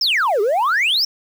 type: exponential two-way sweep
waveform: sine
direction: down then up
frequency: 5640 to 386.6 to 5640 Hz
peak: -12 dBFS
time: 0.01-1.05 s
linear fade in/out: 5 ms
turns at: 0.41 s
effects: tanh soft clip ceiling -13 dBFS + 7-bit